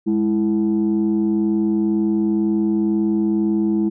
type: tone pair together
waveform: sine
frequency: 207.7 / 329.7 Hz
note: G#3 / E4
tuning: 0 / 0 cents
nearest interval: minor sixth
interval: 800 cents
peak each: -17 dBFS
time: 0.06-3.9 s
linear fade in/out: 20 ms
effects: tanh soft clip ceiling -11 dBFS